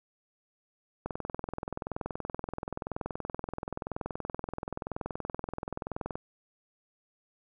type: click train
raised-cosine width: 1 ms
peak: -20 dBFS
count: 108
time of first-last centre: 1.06-6.155 s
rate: 21 Hz
effects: none